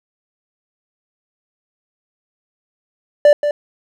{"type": "tone with echo", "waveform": "triangle", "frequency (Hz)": 587.3, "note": "D5", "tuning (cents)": 0, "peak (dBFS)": -3, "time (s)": [3.25, 3.33], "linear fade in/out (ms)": 2, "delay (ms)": 180, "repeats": 1, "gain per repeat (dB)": -9, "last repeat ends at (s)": 3.51, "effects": []}